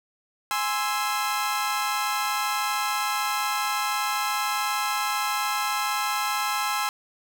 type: chord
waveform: sawtooth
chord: Ab augmented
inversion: none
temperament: equal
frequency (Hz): 830.6 / 1046.5 / 1318.5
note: Ab5 / C6 / E6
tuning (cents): 0 / 0 / 0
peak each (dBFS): -25 / -25 / -25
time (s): 0.51-6.89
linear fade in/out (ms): 0
effects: none